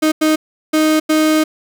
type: tone bursts at uneven times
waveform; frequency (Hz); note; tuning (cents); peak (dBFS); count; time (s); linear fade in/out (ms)
35% pulse; 311.1; D#4; 0; -9; 4; 0.02-0.12 / 0.21-0.36 / 0.73-1 / 1.09-1.44; 10
effects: none